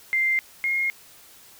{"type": "tone pair in turn", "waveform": "sine", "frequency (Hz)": [2093, 2143], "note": ["C7", "C7"], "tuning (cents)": [0, 41], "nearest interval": "unison", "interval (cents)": 41, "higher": "second", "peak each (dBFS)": [-19, -21], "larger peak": "first", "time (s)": [[0.13, 0.39], [0.64, 0.9]], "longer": "neither", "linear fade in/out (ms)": 0, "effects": ["white hiss -50 dBFS RMS until 1.59 s"]}